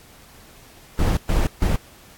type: noise bursts at uneven times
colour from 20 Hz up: brown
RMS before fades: -18 dBFS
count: 3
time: 0.99-1.17 / 1.29-1.47 / 1.62-1.76 s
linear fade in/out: 2 ms
effects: pink hiss -48 dBFS RMS until 2.17 s + AAC 64 kbps